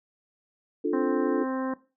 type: chord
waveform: sine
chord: D minor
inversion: none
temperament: equal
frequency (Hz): 293.7 / 349.2 / 440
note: D4 / F4 / A4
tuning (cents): 0 / 0 / 0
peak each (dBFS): -27 / -28 / -28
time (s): 0.84-1.44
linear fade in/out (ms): 10
type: harmonic tone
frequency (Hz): 261.9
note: C4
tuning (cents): +2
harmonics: 1 / 2 / 3 / 4 / 5 / 6 / 7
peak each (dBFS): -28 / -34 / -40 / -36 / -46 / -43 / -47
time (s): 0.93-1.74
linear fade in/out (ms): 5
effects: noise-tail reverb RT60 0.3 s tail -17 dB re dry